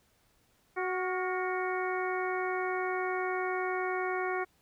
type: harmonic tone with a mistuned harmonic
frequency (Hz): 370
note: F#4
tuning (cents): 0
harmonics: 1 / 2 / 3 / 4 / 5 / 6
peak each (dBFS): -33 / -36 / -38 / -39 / -40 / -41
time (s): 0.76-4.45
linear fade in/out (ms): 20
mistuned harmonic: 4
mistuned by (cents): -60
effects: pink hiss -69 dBFS RMS until 4.61 s